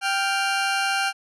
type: tone pair together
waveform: 20% pulse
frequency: 784 / 1396.3 Hz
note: G5 / F6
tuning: 0 / -1 cents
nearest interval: minor seventh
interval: 999 cents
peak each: -18 / -20 dBFS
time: 0.01-1.13 s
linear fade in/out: 50 ms
effects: low-pass 9000 Hz 12 dB/octave